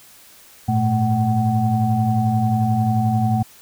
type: tone cluster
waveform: sine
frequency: 104 / 115.3 / 219 / 752 Hz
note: G#2 / A#2 / A3 / F#5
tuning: +3 / -19 / -8 / +28 cents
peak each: -25 / -18 / -20 / -22 dBFS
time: 0.68-3.43 s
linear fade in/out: 10 ms
effects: tanh soft clip ceiling -6 dBFS + white hiss -47 dBFS RMS until 3.61 s